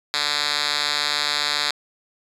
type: tone with band-pass filter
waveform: 5% pulse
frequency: 146.9 Hz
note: D3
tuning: 1 cent sharp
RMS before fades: -23 dBFS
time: 0.14-1.71 s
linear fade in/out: 0 ms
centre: 3800 Hz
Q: 2
effects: resampled to 32000 Hz